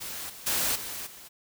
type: noise with level steps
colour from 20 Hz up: white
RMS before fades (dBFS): -37 / -45 / -27 / -37 / -47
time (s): 0-1.29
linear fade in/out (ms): 20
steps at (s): 0.29 / 0.46 / 0.75 / 1.06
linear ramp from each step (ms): 10
effects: none